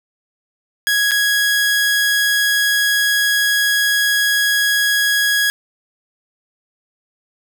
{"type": "tone with dropouts", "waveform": "sawtooth", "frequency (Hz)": 1661.2, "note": "G#6", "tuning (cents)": 0, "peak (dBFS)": -10, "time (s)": [0.87, 5.5], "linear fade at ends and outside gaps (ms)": 0, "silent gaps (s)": [1.11, 1.117], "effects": ["8-bit"]}